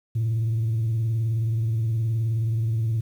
sine tone with vibrato, 112.7 Hz, A2, 42 cents sharp, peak -19 dBFS, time 0.15-3.01 s, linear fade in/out 10 ms, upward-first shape sine, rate 19 Hz, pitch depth 63 cents each way, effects tanh soft clip ceiling -19 dBFS + 9-bit

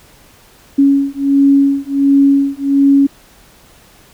sine beating tone pair, 277.2 / 278.6 Hz, C#4 / C#4, 0 / +9 cents, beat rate 1.4 Hz, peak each -11 / -11 dBFS, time 0.78-3.07 s, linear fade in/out 10 ms, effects pink hiss -45 dBFS RMS until 4.13 s

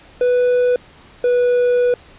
triangle tone pair in turn, 493.9 / 490.2 Hz, B4 / B4, 0 / -13 cents, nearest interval unison, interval 13 cents, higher first, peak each -10 dBFS, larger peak neither, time 0.21-0.76 / 1.24-1.94 s, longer second, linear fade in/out 2 ms, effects pink hiss -45 dBFS RMS until 2.18 s + resampled to 8000 Hz

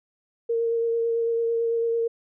sine tone with vibrato, 461.8 Hz, A#4, 16 cents flat, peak -21 dBFS, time 0.49-2.08 s, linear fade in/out 10 ms, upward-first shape sine, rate 9 Hz, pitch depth 14 cents each way, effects none

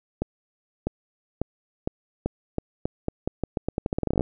accelerating click train, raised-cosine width 2 ms, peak -11 dBFS, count 24, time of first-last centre 0.22-4.209 s, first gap 650 ms, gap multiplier 0.84, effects none

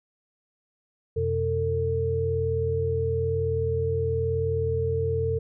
sine tone cluster, 89.5 / 128.5 / 449.1 Hz, F2 / C3 / A4, +43 / -31 / +35 cents, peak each -28 / -30 / -25 dBFS, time 1.16-5.39 s, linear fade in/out 10 ms, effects none

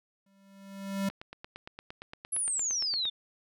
square tone with exponential growth, 196 Hz, G3, in tune, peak -27 dBFS, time 0.26-1.09 s, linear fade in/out 5 ms, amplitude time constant 180 ms
click train, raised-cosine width 0.3 ms, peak -26 dBFS, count 18, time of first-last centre 1.1-3.054 s, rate 8.7 Hz
sine exponential sweep, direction down, 11175 to 3520 Hz, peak -28 dBFS, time 2.32-3.1 s, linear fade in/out 10 ms
effects none

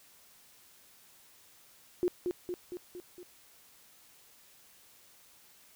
sine tone with echo, 357 Hz, F4, 38 cents sharp, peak -25 dBFS, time 2.03-2.08 s, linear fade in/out 0 ms, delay 230 ms, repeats 5, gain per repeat -4 dB, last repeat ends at 3.23 s, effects white hiss -60 dBFS RMS until 5.75 s

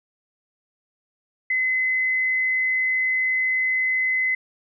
sine tone, 2037 Hz, C7, 47 cents flat, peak -19 dBFS, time 1.5-4.35 s, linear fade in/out 5 ms, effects none

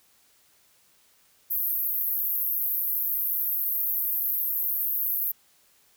white band-pass noise, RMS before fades -27 dBFS, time 1.5-5.32 s, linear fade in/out 10 ms, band 12000 to 16000 Hz, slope 96 dB/octave, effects white hiss -62 dBFS RMS until 5.96 s

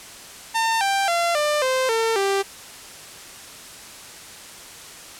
sawtooth tone with pitch steps, 904 / 787 / 685.1 / 596.4 / 519.2 / 452 / 393.5 Hz, A5 / G5 / F5 / D5 / C5 / A4 / G4, +47 / +7 / -33 / +27 / -13 / +47 / +7 cents, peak -15 dBFS, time 0.54-2.43 s, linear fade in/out 20 ms, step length 270 ms, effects white hiss -40 dBFS RMS until 5.19 s + low-pass 10000 Hz 12 dB/octave

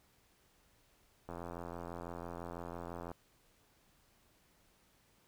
click train, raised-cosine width 1 ms, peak -30 dBFS, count 158, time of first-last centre 1.29-3.116 s, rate 86 Hz, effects pink hiss -70 dBFS RMS until 5.27 s

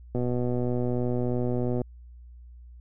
click train, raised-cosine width 2 ms, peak -16 dBFS, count 206, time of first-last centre 0.15-1.817 s, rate 123 Hz, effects added 60 Hz sine -44 dBFS peak until 2.8 s

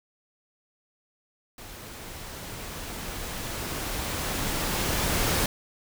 pink noise with level ramp, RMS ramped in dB -43 to -24 dBFS, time 1.58-5.46 s, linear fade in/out 2 ms, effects none

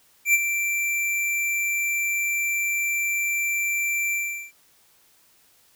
square tone with ADSR envelope, 2349 Hz, D7, in tune, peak -14 dBFS, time 0.25-4.52 s, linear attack 89 ms, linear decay 34 ms, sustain -9 dB, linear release 390 ms, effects white hiss -59 dBFS RMS until 5.75 s

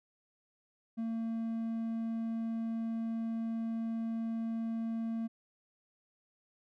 triangle tone, 226.9 Hz, A#3, 47 cents flat, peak -31 dBFS, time 0.97-5.28 s, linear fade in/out 20 ms, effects none

